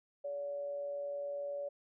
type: tone with amplitude modulation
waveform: sine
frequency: 570 Hz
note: C#5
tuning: 48 cents sharp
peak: -35 dBFS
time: 0.24-1.69 s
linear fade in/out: 10 ms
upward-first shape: sine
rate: 151 Hz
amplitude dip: 35%
effects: none